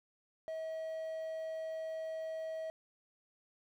triangle tone, 641 Hz, E5, 49 cents flat, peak -36 dBFS, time 0.48-2.7 s, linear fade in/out 0 ms, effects 11-bit

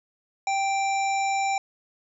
harmonic tone, 784 Hz, G5, in tune, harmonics 1 / 3 / 5 / 7 / 9, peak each -23 / -30 / -42 / -42 / -37 dBFS, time 0.47-1.58 s, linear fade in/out 2 ms, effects none

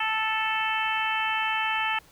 harmonic tone, 439.2 Hz, A4, 3 cents flat, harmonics 2 / 3 / 4 / 5 / 6 / 7, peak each -29 / -32 / -31 / -34 / -30 / -34 dBFS, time 0-1.99 s, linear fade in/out 5 ms, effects pink hiss -56 dBFS RMS until 2.11 s

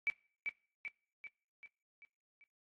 sine tone with echo, 2300 Hz, D7, 37 cents flat, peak -30 dBFS, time 0.07-0.1 s, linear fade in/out 0 ms, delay 390 ms, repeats 6, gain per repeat -5 dB, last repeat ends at 2.44 s, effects noise-tail reverb RT60 0.5 s tail -24 dB re dry + AAC 32 kbps

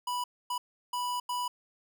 square tone bursts at uneven times, 984 Hz, B5, 7 cents flat, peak -31 dBFS, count 4, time 0.07-0.24 / 0.5-0.58 / 0.93-1.2 / 1.29-1.48 s, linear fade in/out 5 ms, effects none

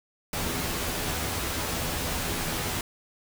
pink noise with comb filter, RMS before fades -30 dBFS, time 0.33-2.81 s, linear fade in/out 2 ms, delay 12 ms, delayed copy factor +0.55, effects none

